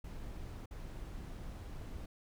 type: noise with dropouts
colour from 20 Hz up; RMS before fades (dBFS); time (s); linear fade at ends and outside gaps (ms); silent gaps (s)
brown; -45; 0.04-2.06; 5; 0.659-0.709
effects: none